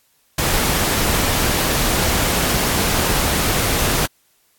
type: noise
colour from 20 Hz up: pink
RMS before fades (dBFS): -18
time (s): 0.38-4.06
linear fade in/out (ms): 5
effects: white hiss -60 dBFS RMS until 4.58 s + AAC 64 kbps